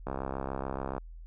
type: click train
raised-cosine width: 1 ms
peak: -20 dBFS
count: 62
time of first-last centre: 0.07-0.98 s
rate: 67 Hz
effects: added 41 Hz sine -43 dBFS peak until 1.26 s